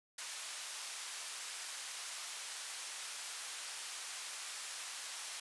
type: band-pass noise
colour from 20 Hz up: white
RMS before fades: -45 dBFS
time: 0.18-5.4 s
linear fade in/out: 5 ms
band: 900 to 10000 Hz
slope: 12 dB/octave
effects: resampled to 24000 Hz